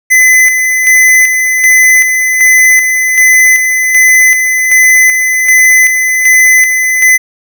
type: tone with tremolo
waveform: square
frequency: 2023 Hz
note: B6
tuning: 41 cents sharp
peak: -3 dBFS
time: 0.1-7.18 s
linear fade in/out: 20 ms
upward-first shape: square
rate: 1.3 Hz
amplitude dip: 45%
effects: none